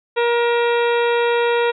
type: harmonic tone with a mistuned harmonic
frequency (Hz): 473.6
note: A#4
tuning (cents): +27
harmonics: 1 / 2 / 3 / 4 / 5 / 6 / 7 / 8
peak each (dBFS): -16 / -22 / -26 / -28 / -30 / -32 / -33 / -34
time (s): 0.16-1.72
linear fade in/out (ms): 20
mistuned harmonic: 6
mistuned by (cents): -86
effects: none